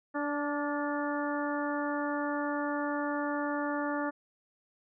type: harmonic tone with a mistuned harmonic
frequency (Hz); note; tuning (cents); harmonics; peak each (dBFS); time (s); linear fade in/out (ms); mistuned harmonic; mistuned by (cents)
291.5; D4; -13; 1 / 2 / 3 / 4 / 5 / 6; -33 / -36 / -38 / -39 / -40 / -41; 0.14-4.11; 20; 5; -30
effects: none